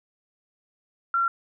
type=tone; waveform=sine; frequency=1368 Hz; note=F6; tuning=36 cents flat; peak=-20 dBFS; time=1.14-1.28 s; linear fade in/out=2 ms; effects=none